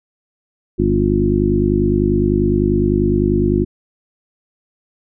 harmonic tone with a mistuned harmonic, 50 Hz, G1, 35 cents sharp, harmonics 1 / 2 / 3 / 4 / 5 / 6 / 7, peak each -21 / -21 / -23 / -20 / -20 / -23 / -17 dBFS, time 0.78-3.65 s, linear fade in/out 20 ms, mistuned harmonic 7, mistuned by +16 cents, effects none

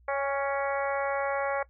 harmonic tone with a mistuned harmonic, 278.2 Hz, C#4, 6 cents sharp, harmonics 2 / 3 / 4 / 5 / 6 / 7 / 8, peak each -29 / -33 / -35 / -37 / -39 / -40 / -41 dBFS, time 0.08-1.63 s, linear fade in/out 5 ms, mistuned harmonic 3, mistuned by -22 cents, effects noise-tail reverb RT60 0.1 s tail -19 dB re dry + added 60 Hz sine -56 dBFS peak until 1.69 s

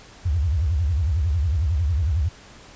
sine tone with vibrato, 78.5 Hz, D#2, 16 cents sharp, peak -18 dBFS, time 0.25-2.29 s, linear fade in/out 10 ms, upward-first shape sine, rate 11 Hz, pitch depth 280 cents each way, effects pink hiss -46 dBFS RMS until 2.75 s + resampled to 16000 Hz

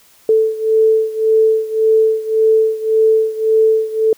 sine beating tone pair, 440 / 441.8 Hz, A4 / A4, 0 / +7 cents, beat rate 1.8 Hz, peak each -12 / -15 dBFS, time 0.29-4.13 s, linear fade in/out 2 ms, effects white hiss -49 dBFS RMS until 4.17 s

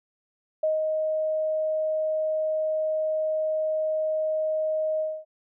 sine tone with ADSR envelope, 625 Hz, D#5, 8 cents sharp, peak -20 dBFS, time 0.63-5.25 s, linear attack 6 ms, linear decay 160 ms, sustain -3 dB, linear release 250 ms, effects none

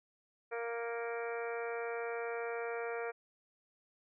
harmonic tone with a mistuned harmonic, 233.1 Hz, A#3, in tune, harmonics 2 / 3 / 4 / 5 / 6 / 7 / 8 / 9 / 10, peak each -38 / -44 / -50 / -51 / -46 / -51 / -50 / -57 / -49 dBFS, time 0.51-3.12 s, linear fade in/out 20 ms, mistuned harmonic 9, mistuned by +54 cents, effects none

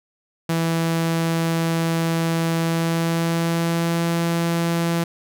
sawtooth tone with pitch glide, 165.1 to 168.47 Hz, E3 to E3, +3 to +38 cents, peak -15 dBFS, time 0.49-5.04 s, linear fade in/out 5 ms, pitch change +35 cents, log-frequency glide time 2.61-4.07 s, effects none

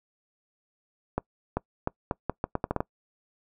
accelerating click train, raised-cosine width 1 ms, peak -12 dBFS, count 11, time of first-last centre 1.18-2.805 s, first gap 390 ms, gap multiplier 0.78, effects noise-tail reverb RT60 0.1 s tail -24 dB re dry

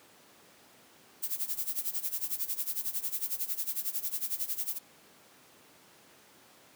violet noise with tremolo, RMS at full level -31 dBFS, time 1.22-4.79 s, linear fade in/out 20 ms, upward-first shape sine, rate 11 Hz, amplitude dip 85%, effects pink hiss -58 dBFS RMS until 6.75 s + high-pass 200 Hz 12 dB/octave

